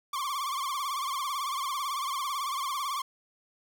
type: tone with vibrato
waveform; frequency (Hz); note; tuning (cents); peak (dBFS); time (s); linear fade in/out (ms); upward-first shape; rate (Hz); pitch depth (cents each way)
45% pulse; 1108.7; C#6; 0; -30; 0.13-3.02; 5; triangle; 18; 140
effects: none